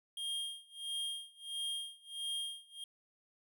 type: tone with tremolo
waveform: square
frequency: 3225 Hz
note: G7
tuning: 48 cents sharp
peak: -36 dBFS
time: 0.17-2.84 s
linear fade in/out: 2 ms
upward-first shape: sine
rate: 1.5 Hz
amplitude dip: 95%
effects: none